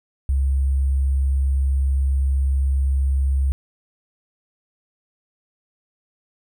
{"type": "tone with sample-and-hold", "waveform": "sine", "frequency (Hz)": 67.7, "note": "C#2", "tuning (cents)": -40, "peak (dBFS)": -16, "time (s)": [0.29, 3.52], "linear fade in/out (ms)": 0, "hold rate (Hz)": 8820, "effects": []}